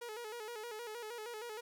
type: tone with vibrato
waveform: sawtooth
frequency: 452.5 Hz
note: A4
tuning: 48 cents sharp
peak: -39 dBFS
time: 0.01-1.61 s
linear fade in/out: 10 ms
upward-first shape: square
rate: 6.4 Hz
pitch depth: 92 cents each way
effects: none